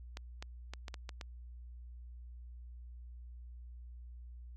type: clicks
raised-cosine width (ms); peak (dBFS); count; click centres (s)
0.2; -26; 7; 0.171 / 0.425 / 0.736 / 0.882 / 0.942 / 1.092 / 1.212
effects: added 60 Hz sine -47 dBFS peak until 4.56 s